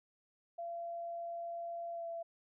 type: tone with pitch glide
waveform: sine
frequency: 682 to 672.6 Hz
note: F5 to E5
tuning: -41 to +35 cents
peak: -39 dBFS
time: 0.58-2.23 s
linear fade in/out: 10 ms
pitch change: -24 cents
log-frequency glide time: 1.92-2.06 s
effects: none